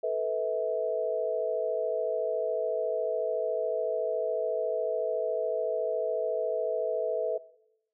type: chord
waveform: sine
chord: A suspended second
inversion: none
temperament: equal with one note detuned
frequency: 440 / 493.9 / 647.2 Hz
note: A4 / B4 / E5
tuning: 0 / 0 / -32 cents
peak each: -32 / -31 / -30 dBFS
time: 0.03-7.38 s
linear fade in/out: 10 ms
effects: noise-tail reverb RT60 0.9 s tail -20 dB re dry